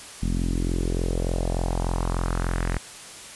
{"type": "tone with low-pass filter sweep", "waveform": "sawtooth", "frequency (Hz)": 43.39, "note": "F1", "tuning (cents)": -10, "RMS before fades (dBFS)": -25, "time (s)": [0.22, 2.78], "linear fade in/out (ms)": 10, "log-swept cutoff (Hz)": [220, 2000], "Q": 2.5, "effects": ["white hiss -41 dBFS RMS until 3.35 s", "resampled to 24000 Hz"]}